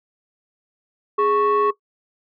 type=tone pair together; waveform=sine; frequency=415.3 / 1106.4 Hz; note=G#4 / C#6; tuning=0 / -4 cents; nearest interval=octave + perfect fourth; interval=1696 cents; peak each=-16 dBFS; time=1.18-1.71 s; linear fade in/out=10 ms; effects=noise-tail reverb RT60 0.1 s tail -17 dB re dry + tanh soft clip ceiling -12 dBFS